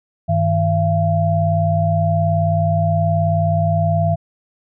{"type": "tone cluster", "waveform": "sine", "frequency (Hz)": [99.2, 158.1, 679], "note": ["G2", "D#3", "F5"], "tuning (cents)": [21, 28, -49], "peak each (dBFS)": -18, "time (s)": [0.28, 4.16], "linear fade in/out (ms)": 20, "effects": []}